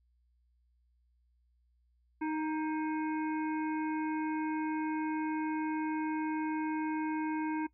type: harmonic tone with a mistuned harmonic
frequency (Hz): 311.1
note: D#4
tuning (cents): 0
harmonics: 1 / 3 / 5 / 7 / 8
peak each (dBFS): -32 / -38 / -46 / -48 / -53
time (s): 2.21-7.67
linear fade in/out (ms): 10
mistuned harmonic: 5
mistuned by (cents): +32
effects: noise-tail reverb RT60 0.1 s tail -20 dB re dry + added 60 Hz sine -68 dBFS peak until 7.73 s